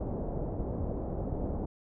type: low-pass noise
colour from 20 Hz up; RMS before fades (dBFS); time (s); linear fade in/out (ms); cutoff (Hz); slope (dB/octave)
pink; -34; 0-1.66; 10; 680; 24
effects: none